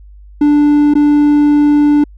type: tone with dropouts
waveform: triangle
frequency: 293.7 Hz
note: D4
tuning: in tune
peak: -4 dBFS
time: 0.41-2.04 s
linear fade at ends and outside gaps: 5 ms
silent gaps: 0.939-0.952 s
effects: added 50 Hz sine -34 dBFS peak until 2.17 s

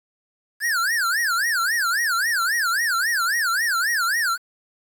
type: tone with vibrato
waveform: square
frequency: 1600 Hz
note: G6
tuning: 35 cents sharp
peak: -20 dBFS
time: 0.6-4.38 s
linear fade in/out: 50 ms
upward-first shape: sine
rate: 3.7 Hz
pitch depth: 300 cents each way
effects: 8-bit

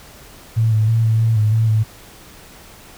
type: tone with pitch steps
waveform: sine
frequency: 112.2 / 108.7 / 113.5 / 111.5 / 113.1 / 106.9 / 112 / 109.2 Hz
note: A2 / A2 / A#2 / A2 / A2 / A2 / A2 / A2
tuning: +34 / -21 / -46 / +23 / +48 / -49 / +31 / -13 cents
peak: -12 dBFS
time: 0.56-1.84 s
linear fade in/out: 20 ms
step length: 160 ms
effects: pink hiss -42 dBFS RMS until 2.97 s

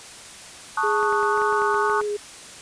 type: chord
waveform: sine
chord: D# half-diminished seventh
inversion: second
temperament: equal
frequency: 880 / 1108.7 / 1244.5 / 1480 Hz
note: A5 / C#6 / D#6 / F#6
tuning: 0 / 0 / 0 / 0 cents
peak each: -25 / -25 / -26 / -26 dBFS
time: 0.77-2.01 s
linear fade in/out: 5 ms
type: tone with vibrato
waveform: sine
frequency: 415.3 Hz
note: G#4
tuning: in tune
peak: -23 dBFS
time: 0.83-2.17 s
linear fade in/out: 10 ms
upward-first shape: square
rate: 2 Hz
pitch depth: 10 cents each way
type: clicks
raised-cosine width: 0.5 ms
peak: -20 dBFS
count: 10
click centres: 1.029 / 1.126 / 1.23 / 1.376 / 1.418 / 1.526 / 1.619 / 1.744 / 1.898 / 2.014 s
effects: white hiss -41 dBFS RMS until 2.61 s + resampled to 22050 Hz

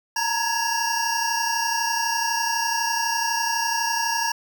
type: tone cluster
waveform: square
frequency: 906 / 938 / 1670 / 5610 Hz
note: A#5 / A#5 / G#6 / F8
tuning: -50 / +11 / +9 / +7 cents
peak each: -28 dBFS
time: 0.16-4.32 s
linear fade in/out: 5 ms
effects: none

